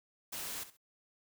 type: noise with echo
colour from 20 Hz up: white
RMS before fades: -41 dBFS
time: 0.32-0.64 s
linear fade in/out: 10 ms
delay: 66 ms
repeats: 2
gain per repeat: -13 dB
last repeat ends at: 0.772 s
effects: none